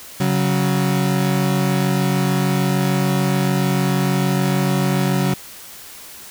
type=tone pair together; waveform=35% pulse; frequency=139.6 / 186.34 Hz; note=C#3 / F#3; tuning=+13 / +13 cents; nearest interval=perfect fourth; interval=500 cents; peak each=-17 dBFS; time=0.2-5.34 s; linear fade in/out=5 ms; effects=white hiss -38 dBFS RMS until 6.3 s